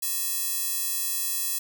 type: tone with high-pass filter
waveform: square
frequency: 370 Hz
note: F#4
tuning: in tune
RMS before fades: -28 dBFS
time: 0.02-1.59 s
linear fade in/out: 10 ms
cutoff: 10000 Hz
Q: 0.52
effects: none